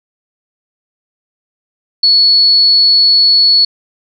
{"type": "tone", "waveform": "sine", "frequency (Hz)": 4400, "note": "C#8", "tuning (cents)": -14, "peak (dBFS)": -5, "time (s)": [2.03, 3.65], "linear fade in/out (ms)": 5, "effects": []}